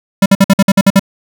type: tone bursts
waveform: square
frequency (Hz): 196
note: G3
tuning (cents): 0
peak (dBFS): -4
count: 9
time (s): 0.22-0.995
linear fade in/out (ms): 5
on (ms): 39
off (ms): 53
effects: none